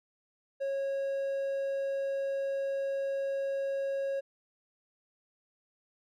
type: tone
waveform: triangle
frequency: 548 Hz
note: C#5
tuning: 20 cents flat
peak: -28 dBFS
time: 0.6-4.21 s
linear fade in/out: 20 ms
effects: none